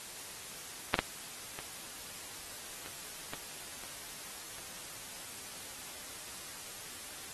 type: clicks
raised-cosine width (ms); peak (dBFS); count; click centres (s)
0.3; -9 / -11 / -23 / -26 / -21 / -28 / -30; 7; 0.942 / 0.99 / 1.589 / 2.861 / 3.335 / 3.837 / 4.584
effects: white hiss -46 dBFS RMS until 7.33 s + AAC 32 kbps